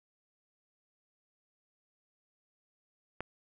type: click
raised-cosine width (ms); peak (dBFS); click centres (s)
0.5; -21; 3.206
effects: none